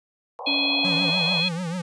pink band-pass noise, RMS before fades -34 dBFS, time 0.39-1.4 s, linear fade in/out 0 ms, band 490 to 1100 Hz, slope 96 dB/octave
harmonic tone, 837 Hz, G#5, 13 cents sharp, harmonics 3 / 4 / 5, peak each -25 / -25 / -25 dBFS, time 0.46-1.49 s, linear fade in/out 10 ms
triangle tone, 280.7 Hz, C#4, 22 cents sharp, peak -26 dBFS, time 0.47-1.1 s, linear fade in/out 5 ms
square tone with vibrato, 173.4 Hz, F3, 12 cents flat, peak -27 dBFS, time 0.84-1.82 s, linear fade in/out 10 ms, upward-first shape triangle, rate 6.8 Hz, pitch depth 150 cents each way
effects resampled to 22050 Hz

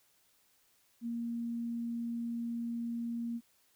sine tone, 234.1 Hz, A#3, 8 cents sharp, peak -34 dBFS, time 1.01-3.41 s, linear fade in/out 50 ms, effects white hiss -70 dBFS RMS until 3.75 s

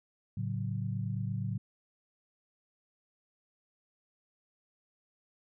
sine chord, F# minor, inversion first, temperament equal, 110 / 138.59 / 185 Hz, A2 / C#3 / F#3, 0 / 0 / 0 cents, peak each -34 / -37 / -38 dBFS, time 0.37-1.58 s, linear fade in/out 5 ms, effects none

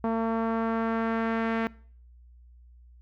sawtooth tone with low-pass filter sweep, 226.3 Hz, A3, 49 cents sharp, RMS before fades -27 dBFS, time 0.04-1.67 s, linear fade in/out 0 ms, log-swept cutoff 990 to 2000 Hz, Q 1.6, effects noise-tail reverb RT60 0.5 s tail -22 dB re dry + added 60 Hz sine -50 dBFS peak until 3.01 s

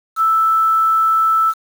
sine tone with quantisation, 1318.5 Hz, E6, in tune, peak -11 dBFS, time 0.16-1.54 s, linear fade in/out 50 ms, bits 6, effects none

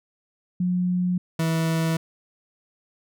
sine / 40% pulse tone pair in turn, 180 / 162.77 Hz, F#3 / E3, -47 / -22 cents, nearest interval major second, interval 175 cents, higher first, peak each -20 dBFS, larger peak neither, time 0.6-1.18 / 1.39-1.97 s, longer neither, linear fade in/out 5 ms, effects none

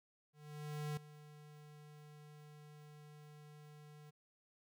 square tone with ADSR envelope, 149.6 Hz, D3, 32 cents sharp, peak -39 dBFS, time 0.33-4.11 s, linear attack 640 ms, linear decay 4 ms, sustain -17 dB, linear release 17 ms, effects none

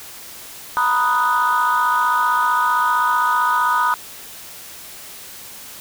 sine chord, B major seventh, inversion third, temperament equal, 932.3 / 987.8 / 1244.5 / 1480 Hz, A#5 / B5 / D#6 / F#6, 0 / 0 / 0 / 0 cents, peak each -22 / -18 / -17 / -21 dBFS, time 0.77-3.94 s, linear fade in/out 0 ms, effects tanh soft clip ceiling -9 dBFS + white hiss -37 dBFS RMS until 5.8 s

